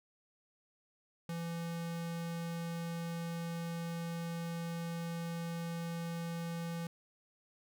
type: tone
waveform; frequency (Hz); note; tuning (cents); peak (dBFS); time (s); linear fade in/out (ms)
square; 168.2; E3; +35; -38; 1.29-6.87; 2
effects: none